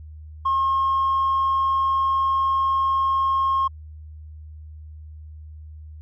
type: tone with tanh clipping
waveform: triangle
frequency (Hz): 1076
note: C6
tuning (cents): +48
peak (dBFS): -18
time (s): 0.45-3.68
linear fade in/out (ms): 10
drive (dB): 5
effects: added 77 Hz sine -37 dBFS peak until 6.01 s